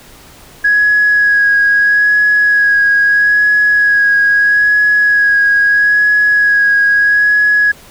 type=tone with vibrato; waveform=sine; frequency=1664 Hz; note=G#6; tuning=3 cents sharp; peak=-6 dBFS; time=0.64-7.72 s; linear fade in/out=10 ms; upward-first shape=sine; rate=0.77 Hz; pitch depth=18 cents each way; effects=tanh soft clip ceiling -2 dBFS + pink hiss -39 dBFS RMS until 7.9 s